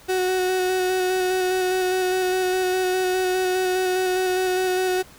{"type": "tone with vibrato", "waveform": "35% pulse", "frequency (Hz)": 370, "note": "F#4", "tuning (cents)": 0, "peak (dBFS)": -18, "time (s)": [0.08, 5.03], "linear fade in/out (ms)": 20, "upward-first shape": "square", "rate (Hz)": 4.9, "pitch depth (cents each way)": 14, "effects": ["pink hiss -48 dBFS RMS until 5.18 s"]}